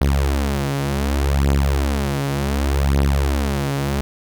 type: beating tone pair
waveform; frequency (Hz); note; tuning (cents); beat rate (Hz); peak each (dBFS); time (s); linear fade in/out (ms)
sawtooth; 69.3 / 69.97; C#2 / C#2; 0 / +17; 0.67; -15 / -16; 0.01-4.01; 0
effects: none